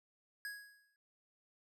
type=tone with exponential decay; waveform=square; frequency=1661.2 Hz; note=G#6; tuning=in tune; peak=-40 dBFS; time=0.45-0.96 s; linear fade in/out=1 ms; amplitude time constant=110 ms; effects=none